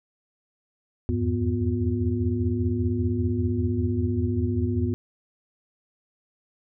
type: tone cluster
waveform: sine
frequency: 82.4 / 87.5 / 102.7 / 246 / 357.4 Hz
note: E2 / F2 / G#2 / B3 / F4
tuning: 0 / +4 / -19 / -7 / +40 cents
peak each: -30 / -30 / -26 / -27 / -31 dBFS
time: 1.09-4.94 s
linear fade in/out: 0 ms
effects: none